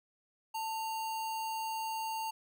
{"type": "tone with sample-and-hold", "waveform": "sine", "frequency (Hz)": 890, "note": "A5", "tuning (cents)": 20, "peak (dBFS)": -34, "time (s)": [0.54, 2.31], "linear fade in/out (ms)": 10, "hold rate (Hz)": 3675, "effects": []}